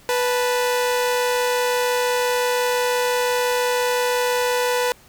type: tone pair together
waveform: sawtooth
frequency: 492.9 / 880 Hz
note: B4 / A5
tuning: -3 / 0 cents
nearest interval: minor seventh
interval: 1003 cents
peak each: -15 / -23 dBFS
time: 0.09-4.92 s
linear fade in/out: 0 ms
effects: pink hiss -50 dBFS RMS until 5.08 s